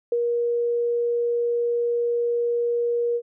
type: tone with ADSR envelope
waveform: sine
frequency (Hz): 474.7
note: A#4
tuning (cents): +31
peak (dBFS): -18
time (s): 0.12-3.22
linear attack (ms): 3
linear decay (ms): 43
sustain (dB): -2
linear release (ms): 62
effects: none